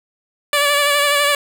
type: tone with vibrato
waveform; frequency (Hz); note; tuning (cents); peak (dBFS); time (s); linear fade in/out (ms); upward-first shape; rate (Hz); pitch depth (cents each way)
10% pulse; 577; D5; -31; -5; 0.53-1.35; 2; sine; 12; 31
effects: none